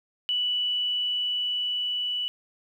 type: tone with level ramp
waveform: sine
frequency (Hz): 2960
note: F#7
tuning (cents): 0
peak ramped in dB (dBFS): -23 to -26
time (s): 0.29-2.28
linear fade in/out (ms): 0
effects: 10-bit